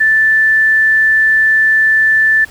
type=tone; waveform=sine; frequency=1760 Hz; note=A6; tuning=in tune; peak=-7 dBFS; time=0-2.45 s; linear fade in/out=10 ms; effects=pink hiss -39 dBFS RMS until 2.5 s